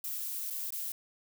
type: noise with dropouts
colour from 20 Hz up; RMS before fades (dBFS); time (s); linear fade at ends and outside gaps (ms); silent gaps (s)
violet; -37; 0.04-0.92; 2; 0.502-0.506 / 0.705-0.723
effects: none